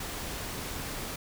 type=noise; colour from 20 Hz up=pink; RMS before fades=-37 dBFS; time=0-1.16 s; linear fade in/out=5 ms; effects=none